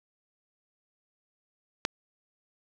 click, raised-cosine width 0.2 ms, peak -8 dBFS, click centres 1.851 s, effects none

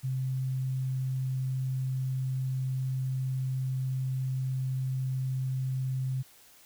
sine tone, 130.81 Hz, C3, in tune, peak -28 dBFS, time 0.03-6.23 s, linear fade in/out 20 ms, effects white hiss -57 dBFS RMS until 6.65 s

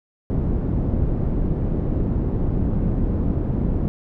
pink low-pass noise, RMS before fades -21 dBFS, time 0.3-3.88 s, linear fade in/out 0 ms, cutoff 300 Hz, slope 12 dB/octave, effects none

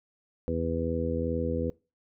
harmonic tone, 82.41 Hz, E2, in tune, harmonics 1 / 2 / 3 / 4 / 5 / 6, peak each -33 / -36 / -33 / -37 / -37 / -31 dBFS, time 0.48-1.7 s, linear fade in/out 0 ms, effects noise-tail reverb RT60 0.3 s tail -23 dB re dry

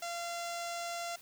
sawtooth tone with low-pass filter, 687 Hz, F5, 29 cents flat, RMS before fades -39 dBFS, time 0.02-1.16 s, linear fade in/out 5 ms, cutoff 7100 Hz, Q 2.2, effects white hiss -56 dBFS RMS until 1.21 s

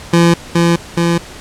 25% pulse tone with echo, 170 Hz, F3, 46 cents flat, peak -3 dBFS, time 0.13-0.34 s, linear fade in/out 5 ms, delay 420 ms, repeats 2, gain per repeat -2 dB, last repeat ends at 1.18 s, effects pink hiss -33 dBFS RMS until 1.4 s + low-pass 9000 Hz 12 dB/octave

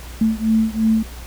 sine beating tone pair, 220 / 222.9 Hz, A3 / A3, 0 / +23 cents, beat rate 2.9 Hz, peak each -17 / -18 dBFS, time 0.21-1.03 s, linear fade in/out 5 ms, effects added 60 Hz sine -33 dBFS peak until 1.26 s + pink hiss -39 dBFS RMS until 1.26 s

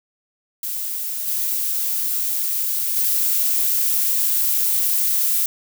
violet noise with level steps, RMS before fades -26 / -22 / -19 dBFS, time 0.63-5.46 s, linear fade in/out 2 ms, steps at 1.27 / 2.96 s, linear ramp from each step 10 ms, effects none

